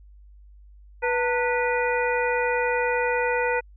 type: harmonic tone with a mistuned harmonic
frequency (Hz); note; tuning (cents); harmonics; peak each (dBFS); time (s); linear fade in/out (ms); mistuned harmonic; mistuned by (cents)
490; B4; -14; 1 / 2 / 3 / 4 / 5; -24 / -27 / -29 / -30 / -31; 1.02-3.61; 20; 2; -140
effects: added 50 Hz sine -46 dBFS peak until 3.76 s